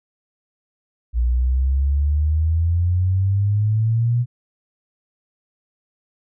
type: exponential sweep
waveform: sine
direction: up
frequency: 58.27 to 122.7 Hz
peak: -15 dBFS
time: 1.13-4.26 s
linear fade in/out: 50 ms
effects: none